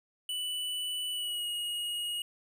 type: tone with pitch glide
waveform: square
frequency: 2973 to 2882 Hz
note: F#7 to F#7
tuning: +8 to -46 cents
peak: -33 dBFS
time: 0.29-2.22 s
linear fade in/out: 2 ms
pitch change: -54 cents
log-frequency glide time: 1.11-1.48 s
effects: none